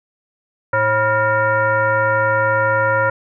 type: tone with frequency modulation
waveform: sine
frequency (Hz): 971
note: B5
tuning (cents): -30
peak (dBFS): -13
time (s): 0.73-3.1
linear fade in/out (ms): 5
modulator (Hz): 430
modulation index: 1.6
effects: none